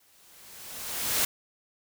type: noise with exponential growth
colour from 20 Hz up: white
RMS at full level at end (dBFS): -24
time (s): 0-1.25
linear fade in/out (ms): 5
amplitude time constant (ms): 270
effects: none